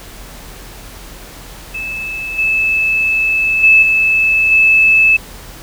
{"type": "tone with level steps", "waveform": "sine", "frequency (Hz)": 2614, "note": "E7", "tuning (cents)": -15, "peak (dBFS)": [-20, -11, -4, -9, -6], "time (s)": [1.74, 5.17], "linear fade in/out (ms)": 10, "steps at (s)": [2.38, 3.63, 3.82, 4.51], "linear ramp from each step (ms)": 10, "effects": ["added 43 Hz sine -35 dBFS peak until 5.62 s", "pink hiss -35 dBFS RMS until 5.62 s"]}